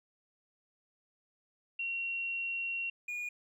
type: tone pair in turn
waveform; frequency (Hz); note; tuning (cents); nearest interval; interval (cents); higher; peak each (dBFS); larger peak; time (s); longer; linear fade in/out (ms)
sine / triangle; 2740 / 2441; F7 / D#7; -34 / -34; major second; 200; first; -33 / -34; first; 1.79-2.9 / 3.08-3.29; first; 5
effects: none